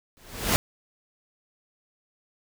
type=noise with exponential growth; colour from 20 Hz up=pink; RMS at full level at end=-18 dBFS; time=0.17-0.56 s; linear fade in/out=0 ms; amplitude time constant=84 ms; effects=none